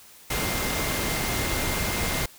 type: tone in noise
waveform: sine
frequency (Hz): 2100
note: C7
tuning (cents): +6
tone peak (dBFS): -35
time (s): 0.3-2.26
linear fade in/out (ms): 5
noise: pink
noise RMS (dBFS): -27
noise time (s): 0.3-2.26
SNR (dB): -11
effects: white hiss -50 dBFS RMS until 2.38 s